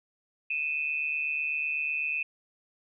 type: tone pair together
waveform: sine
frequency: 2489 / 2637 Hz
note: D#7 / E7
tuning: 0 / 0 cents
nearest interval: minor second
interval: 100 cents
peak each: -30 / -31 dBFS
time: 0.5-2.23 s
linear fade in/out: 5 ms
effects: none